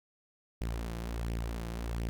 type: tone with flanger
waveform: sawtooth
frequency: 57.2 Hz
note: A#1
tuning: 32 cents flat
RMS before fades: -36 dBFS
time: 0.61-2.09 s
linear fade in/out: 0 ms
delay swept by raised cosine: 0.35 to 5.95 ms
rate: 1.4 Hz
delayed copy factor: +0.55
effects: none